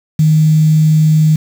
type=tone with quantisation; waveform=sine; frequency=155.56 Hz; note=D#3; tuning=in tune; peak=-6 dBFS; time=0.19-1.36 s; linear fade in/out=5 ms; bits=5; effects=none